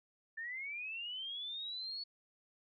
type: linear sweep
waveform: sine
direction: up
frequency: 1760 to 4435 Hz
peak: -40 dBFS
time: 0.37-2.04 s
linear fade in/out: 10 ms
effects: none